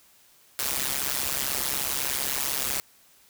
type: noise with amplitude modulation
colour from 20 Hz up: white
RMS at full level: -24 dBFS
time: 0.59-2.8 s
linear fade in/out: 0 ms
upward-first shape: sine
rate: 136 Hz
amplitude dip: 100%
effects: white hiss -58 dBFS RMS until 3.29 s